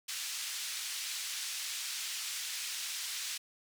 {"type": "band-pass noise", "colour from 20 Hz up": "white", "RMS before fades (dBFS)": -39, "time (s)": [0.08, 3.38], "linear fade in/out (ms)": 10, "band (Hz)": [2200, 7100], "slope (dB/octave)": 12, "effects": []}